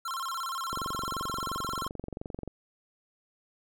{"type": "tone with vibrato", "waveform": "square", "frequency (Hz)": 1200, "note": "D6", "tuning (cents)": 37, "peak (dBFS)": -33, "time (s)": [0.05, 1.88], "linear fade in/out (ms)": 5, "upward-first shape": "square", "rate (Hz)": 17, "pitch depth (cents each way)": 210}
{"type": "click train", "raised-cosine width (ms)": 2, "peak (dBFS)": -24, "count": 41, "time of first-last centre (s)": [0.73, 2.477], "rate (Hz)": 22.9}
{"effects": []}